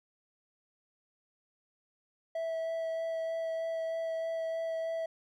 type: tone with vibrato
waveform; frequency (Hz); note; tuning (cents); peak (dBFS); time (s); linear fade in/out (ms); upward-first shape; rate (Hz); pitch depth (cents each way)
triangle; 654; E5; -14; -30; 2.35-5.06; 5; sine; 3.2; 9
effects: none